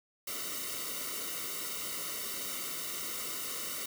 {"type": "noise with comb filter", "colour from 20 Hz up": "white", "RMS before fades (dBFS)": -38, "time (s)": [0.27, 3.86], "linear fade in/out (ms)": 5, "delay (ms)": 1.2, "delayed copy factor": -0.95, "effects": []}